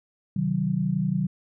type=chord; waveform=sine; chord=C diminished; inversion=none; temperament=just; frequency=130.81 / 156.98 / 188.37 Hz; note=C3 / Eb3 / Gb3; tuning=0 / +16 / +31 cents; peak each=-30 / -26 / -25 dBFS; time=0.36-1.27 s; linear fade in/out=5 ms; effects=none